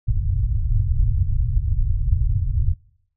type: low-pass noise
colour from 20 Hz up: pink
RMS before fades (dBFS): -19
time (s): 0.07-2.74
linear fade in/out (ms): 20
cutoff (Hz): 120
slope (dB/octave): 48
effects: noise-tail reverb RT60 0.7 s tail -25 dB re dry